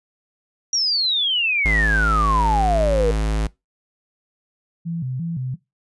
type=exponential sweep; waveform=sine; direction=down; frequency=5780 to 461.4 Hz; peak=-17 dBFS; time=0.73-3.11 s; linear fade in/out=2 ms
type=tone; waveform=square; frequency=53.4 Hz; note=G#1; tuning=49 cents sharp; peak=-19 dBFS; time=1.65-3.47 s; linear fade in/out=5 ms
type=tone with vibrato; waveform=sine; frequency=146.83 Hz; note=D3; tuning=in tune; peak=-23 dBFS; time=4.85-5.56 s; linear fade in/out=20 ms; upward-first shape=square; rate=2.9 Hz; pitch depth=230 cents each way
effects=noise-tail reverb RT60 0.2 s tail -21 dB re dry + resampled to 24000 Hz